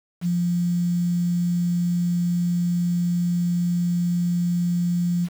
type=tone with quantisation; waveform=sine; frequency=174.61 Hz; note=F3; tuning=in tune; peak=-19 dBFS; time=0.21-5.29 s; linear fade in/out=50 ms; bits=7; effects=none